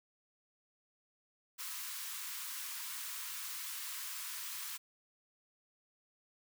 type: high-pass noise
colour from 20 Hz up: white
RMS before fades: -43 dBFS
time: 1.58-4.78 s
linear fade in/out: 20 ms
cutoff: 930 Hz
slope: 96 dB/octave
effects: none